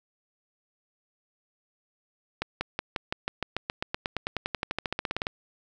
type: accelerating click train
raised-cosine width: 0.3 ms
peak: -12 dBFS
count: 28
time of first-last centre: 2.42-5.269 s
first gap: 190 ms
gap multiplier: 0.95
effects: none